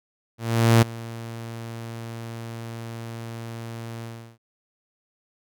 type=tone with ADSR envelope; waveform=sawtooth; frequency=115.2 Hz; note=A#2; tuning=20 cents flat; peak=-8 dBFS; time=0.38-4.38 s; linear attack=440 ms; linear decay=12 ms; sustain=-21 dB; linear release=350 ms; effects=none